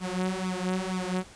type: tone with flanger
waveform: sawtooth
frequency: 185 Hz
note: F#3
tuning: in tune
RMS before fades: -30 dBFS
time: 0-1.24 s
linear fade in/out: 50 ms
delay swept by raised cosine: 0.82 to 5.52 ms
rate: 2.1 Hz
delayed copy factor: +0.85
effects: pink hiss -50 dBFS RMS until 1.35 s + resampled to 22050 Hz